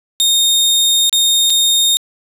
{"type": "tone with dropouts", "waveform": "sawtooth", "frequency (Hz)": 3687, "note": "A#7", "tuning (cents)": -20, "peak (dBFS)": -7, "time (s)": [0.2, 1.97], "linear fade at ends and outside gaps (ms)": 0, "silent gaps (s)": [[1.095, 1.128], [1.499, 1.503]], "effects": ["resampled to 32000 Hz", "7-bit"]}